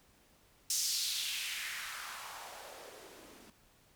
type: noise with band-pass filter sweep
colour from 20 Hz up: blue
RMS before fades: -40 dBFS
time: 0.7-3.5 s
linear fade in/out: 2 ms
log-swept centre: 6200 to 230 Hz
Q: 2.2
effects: pink hiss -66 dBFS RMS until 3.95 s